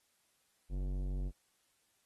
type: tone with tanh clipping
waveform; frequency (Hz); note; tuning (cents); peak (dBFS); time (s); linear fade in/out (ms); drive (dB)
sine; 46.98; F#1; +27; -36; 0.69-1.32; 50; 16
effects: white hiss -75 dBFS RMS until 2.05 s + AAC 32 kbps